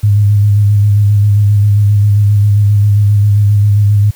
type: tone with vibrato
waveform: sine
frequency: 102.8 Hz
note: G#2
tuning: 17 cents flat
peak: -5 dBFS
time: 0.03-4.11 s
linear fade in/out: 10 ms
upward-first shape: square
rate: 7.5 Hz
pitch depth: 23 cents each way
effects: white hiss -41 dBFS RMS until 4.15 s